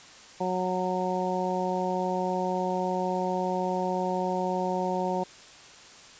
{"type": "harmonic tone", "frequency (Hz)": 183.6, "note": "F#3", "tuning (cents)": -13, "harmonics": [1, 2, 3, 4, 5], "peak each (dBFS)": [-32, -32, -32, -32, -32], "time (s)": [0.4, 5.24], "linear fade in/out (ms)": 10, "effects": ["white hiss -49 dBFS RMS until 6.19 s", "resampled to 16000 Hz"]}